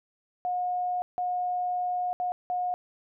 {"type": "tone bursts at uneven times", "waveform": "sine", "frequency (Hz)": 721, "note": "F#5", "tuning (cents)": -45, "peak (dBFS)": -26, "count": 4, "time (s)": [[0.45, 1.02], [1.18, 2.13], [2.2, 2.32], [2.5, 2.74]], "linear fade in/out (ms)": 0, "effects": []}